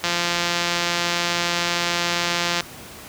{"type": "click train", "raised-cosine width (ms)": 0.2, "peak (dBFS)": -4, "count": 445, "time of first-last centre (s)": [0.04, 2.606], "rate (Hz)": 173, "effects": ["pink hiss -39 dBFS RMS until 3.08 s", "high-pass 80 Hz 12 dB/octave"]}